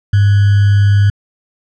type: tone with sample-and-hold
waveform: sine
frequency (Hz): 101.1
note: G#2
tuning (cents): -46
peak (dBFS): -6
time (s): 0.13-1.1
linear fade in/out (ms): 5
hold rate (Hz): 1575
effects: low-pass 4000 Hz 12 dB/octave